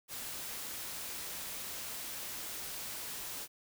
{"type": "noise", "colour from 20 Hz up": "white", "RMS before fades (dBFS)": -42, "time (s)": [0.08, 3.48], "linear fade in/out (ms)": 50, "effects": []}